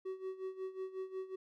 triangle tone with tremolo, 377.9 Hz, F#4, 37 cents sharp, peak -35 dBFS, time 0.05-1.36 s, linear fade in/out 10 ms, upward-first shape sine, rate 5.5 Hz, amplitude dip 80%, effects none

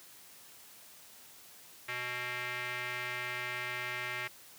square tone with band-pass filter, 123.47 Hz, B2, in tune, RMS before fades -38 dBFS, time 1.88-4.28 s, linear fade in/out 10 ms, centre 2100 Hz, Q 2.9, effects white hiss -55 dBFS RMS until 4.58 s + high-pass 80 Hz 12 dB/octave

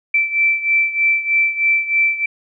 sine beating tone pair, 2331 / 2334.2 Hz, D7 / D7, -14 / -11 cents, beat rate 3.2 Hz, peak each -15 / -19 dBFS, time 0.14-2.26 s, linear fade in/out 5 ms, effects none

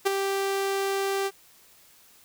sawtooth tone with ADSR envelope, 392 Hz, G4, in tune, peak -14 dBFS, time 0.05-1.31 s, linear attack 19 ms, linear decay 13 ms, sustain -7 dB, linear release 46 ms, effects white hiss -56 dBFS RMS until 2.24 s

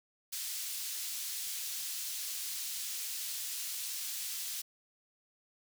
pink high-pass noise, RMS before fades -39 dBFS, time 0.32-4.62 s, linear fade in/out 10 ms, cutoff 4400 Hz, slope 12 dB/octave, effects none

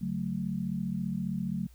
sine chord, F# minor, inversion second, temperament equal with one note detuned, 141.34 / 185 / 220 Hz, C#3 / F#3 / A3, +34 / 0 / 0 cents, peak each -37 / -32 / -35 dBFS, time 0.01-1.67 s, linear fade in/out 10 ms, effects added 60 Hz sine -52 dBFS peak until 1.74 s + white hiss -65 dBFS RMS until 1.74 s

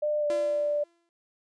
sine tone with pitch glide, 599 to 588.4 Hz, D5 to D5, +34 to +3 cents, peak -24 dBFS, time 0.02-0.84 s, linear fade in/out 10 ms, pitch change -31 cents, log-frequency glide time 0.19-0.26 s
sawtooth tone with exponential decay, 340.2 Hz, F4, 45 cents flat, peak -29 dBFS, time 0.3-1.09 s, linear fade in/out 0 ms, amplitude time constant 170 ms
effects resampled to 22050 Hz

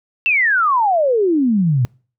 sine exponential sweep, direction down, 2739 to 116.54 Hz, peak -12 dBFS, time 0.26-1.85 s, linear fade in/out 0 ms, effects noise-tail reverb RT60 0.4 s tail -26 dB re dry

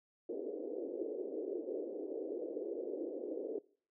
white band-pass noise, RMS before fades -41 dBFS, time 0.29-3.59 s, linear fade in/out 5 ms, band 310 to 500 Hz, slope 48 dB/octave, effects noise-tail reverb RT60 0.5 s tail -23 dB re dry

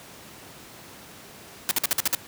white noise bursts, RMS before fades -22 dBFS, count 7, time 1.69-2.149 s, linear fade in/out 0 ms, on 21 ms, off 52 ms, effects pink hiss -45 dBFS RMS until 2.27 s + high-pass 100 Hz 12 dB/octave

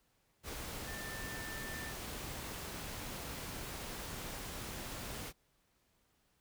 sine tone in noise, 1783 Hz, A6, 22 cents sharp, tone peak -46 dBFS, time 0.85-1.94 s, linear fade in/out 50 ms, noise pink, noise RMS -44 dBFS, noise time 0.43-5.33 s, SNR -5 dB, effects pink hiss -75 dBFS RMS until 6.4 s

